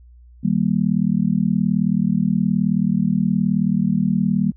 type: chord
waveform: sine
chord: Eb major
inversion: none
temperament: just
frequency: 155.56 / 194.45 / 233.3 Hz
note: Eb3 / G3 / Bb3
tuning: 0 / -14 / +2 cents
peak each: -22 / -18 / -21 dBFS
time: 0.43-4.52 s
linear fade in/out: 20 ms
effects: added 60 Hz sine -43 dBFS peak until 4.56 s